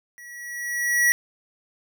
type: tone with level ramp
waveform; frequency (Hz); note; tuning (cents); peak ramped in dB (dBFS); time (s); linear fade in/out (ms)
square; 1928; B6; -42; -42 to -15; 0.18-1.12; 0
effects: none